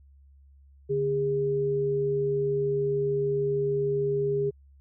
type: tone pair together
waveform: sine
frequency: 144.5 / 406.7 Hz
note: D3 / G#4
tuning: -28 / -36 cents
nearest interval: octave + tritone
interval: 1792 cents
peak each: -31 / -24 dBFS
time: 0.89-4.51 s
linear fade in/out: 20 ms
effects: added 69 Hz sine -52 dBFS peak until 4.8 s